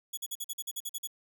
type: tone bursts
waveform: 5% pulse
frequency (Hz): 3371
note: G#7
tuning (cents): +25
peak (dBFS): -26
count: 11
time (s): 0.13-1.074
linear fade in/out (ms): 10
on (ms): 44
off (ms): 46
effects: none